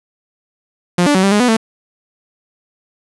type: tone with pitch steps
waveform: sawtooth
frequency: 176.7 / 291.7 / 188.2 / 196.6 / 207.5 / 247.5 / 223.1 Hz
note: F3 / D4 / F#3 / G3 / G#3 / B3 / A3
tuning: +21 / -12 / +30 / +5 / -1 / +4 / +24 cents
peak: -6 dBFS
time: 0.98-1.568 s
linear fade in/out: 5 ms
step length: 84 ms
effects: resampled to 24000 Hz + 8-bit